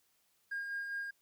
triangle tone with tremolo, 1619 Hz, G#6, 45 cents flat, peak -32 dBFS, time 0.51-1.11 s, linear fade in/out 10 ms, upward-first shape sine, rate 4.9 Hz, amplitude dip 45%, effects tanh soft clip ceiling -32 dBFS + white hiss -74 dBFS RMS until 1.21 s

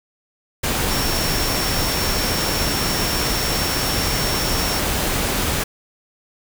sine tone in noise, 5470 Hz, F8, 37 cents flat, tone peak -26 dBFS, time 0.9-4.8 s, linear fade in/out 10 ms, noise pink, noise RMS -21 dBFS, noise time 0.63-5.64 s, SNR -8 dB, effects none

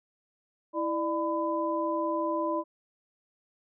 sine tone cluster, 328.2 / 597 / 1004 Hz, E4 / D5 / B5, -8 / +28 / +28 cents, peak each -31 dBFS, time 0.73-2.64 s, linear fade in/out 50 ms, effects none

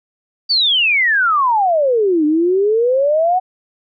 sine exponential two-way sweep, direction down then up, 4699 to 295.6 to 755 Hz, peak -11 dBFS, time 0.49-3.4 s, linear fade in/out 20 ms, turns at 2.25 s, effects none

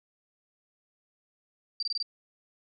sine tone bursts, 4699 Hz, D8, in tune, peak -28 dBFS, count 5, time 1.8-2.027 s, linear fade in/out 2 ms, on 27 ms, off 23 ms, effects none

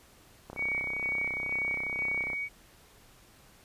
click train, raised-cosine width 1 ms, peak -27 dBFS, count 60, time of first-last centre 0.5-2.332 s, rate 32.2 Hz
sine tone with tremolo, 2249 Hz, C#7, 24 cents sharp, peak -28 dBFS, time 0.56-2.49 s, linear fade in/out 50 ms, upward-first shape square, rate 2.1 Hz, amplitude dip 30%
effects pink hiss -58 dBFS RMS until 3.64 s + resampled to 32000 Hz

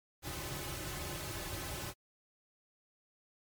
pink noise with comb filter, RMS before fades -41 dBFS, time 0.22-1.94 s, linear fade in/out 50 ms, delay 4.3 ms, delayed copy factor -0.8, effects MP3 96 kbps

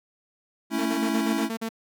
square chord, A major, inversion none, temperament equal, 220 / 277.2 / 329.6 Hz, A3 / C#4 / E4, 0 / 0 / 0 cents, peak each -29 dBFS, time 0.7-1.5 s, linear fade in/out 50 ms
sawtooth tone bursts, 225.3 Hz, A3, 41 cents sharp, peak -24 dBFS, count 8, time 0.78-1.691 s, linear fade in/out 10 ms, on 78 ms, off 41 ms
effects none

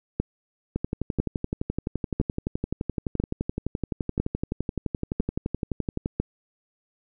two click trains, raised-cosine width 3 ms, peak -13 / -10 dBFS, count 63 / 7, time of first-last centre 0.76-6.059 / 0.2-6.2 s, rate 11.7 / 1 Hz, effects none

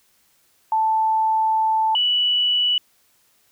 sine tone pair in turn, 880 / 2954 Hz, A5 / F#7, 0 / -3 cents, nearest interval octave + major sixth, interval 2097 cents, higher second, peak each -16 dBFS, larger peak neither, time 0.72-1.95 / 1.95-2.78 s, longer first, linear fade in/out 2 ms, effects white hiss -61 dBFS RMS until 3.51 s

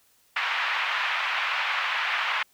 white band-pass noise, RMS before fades -27 dBFS, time 0.36-2.43 s, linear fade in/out 5 ms, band 880 to 2700 Hz, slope 24 dB/octave, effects white hiss -63 dBFS RMS until 2.53 s

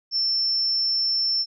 sine tone, 5370 Hz, E8, 31 cents sharp, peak -20 dBFS, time 0.11-1.46 s, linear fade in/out 50 ms, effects none

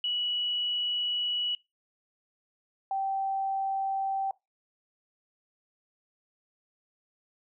sine tone pair in turn, 2936 / 777.6 Hz, F#7 / G5, -14 / -14 cents, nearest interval octave + major seventh, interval 2300 cents, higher first, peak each -27 dBFS, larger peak neither, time 0.04-1.55 / 2.91-4.31 s, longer first, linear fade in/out 2 ms, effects noise-tail reverb RT60 0.2 s tail -21 dB re dry

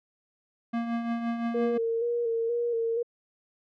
square tone with tremolo, 233.1 Hz, A#3, in tune, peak -26 dBFS, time 0.73-1.78 s, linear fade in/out 10 ms, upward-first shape triangle, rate 5.8 Hz, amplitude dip 55%
sine tone with vibrato, 466.2 Hz, A#4, in tune, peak -25 dBFS, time 1.54-3.03 s, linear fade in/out 10 ms, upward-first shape square, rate 2.1 Hz, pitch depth 32 cents each way
effects low-pass 2000 Hz 12 dB/octave

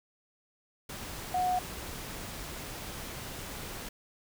sine tone in noise, 730 Hz, F#5, 24 cents flat, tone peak -26 dBFS, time 1.34-1.59 s, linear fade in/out 5 ms, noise pink, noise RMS -41 dBFS, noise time 0.89-3.89 s, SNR +12 dB, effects none

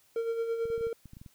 triangle tone with tremolo, 459.1 Hz, A#4, 26 cents flat, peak -25 dBFS, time 0.16-0.93 s, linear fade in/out 2 ms, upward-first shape sine, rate 9.1 Hz, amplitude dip 50%
clicks, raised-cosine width 5 ms, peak -35 dBFS, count 10, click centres 0.655 / 0.702 / 0.779 / 0.81 / 0.869 / 1.057 / 1.134 / 1.169 / 1.215 / 1.262 s
effects white hiss -65 dBFS RMS until 1.34 s

